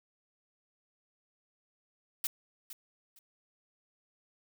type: noise with echo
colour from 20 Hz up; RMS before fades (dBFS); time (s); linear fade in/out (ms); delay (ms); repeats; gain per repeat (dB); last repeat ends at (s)
blue; -32; 2.24-2.27; 2; 460; 2; -13; 3.19
effects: none